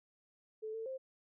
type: tone with pitch steps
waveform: sine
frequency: 435.6 / 447.6 / 526 Hz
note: A4 / A4 / C5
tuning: -17 / +30 / +9 cents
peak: -39 dBFS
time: 0.62-0.98 s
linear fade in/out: 20 ms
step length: 120 ms
effects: none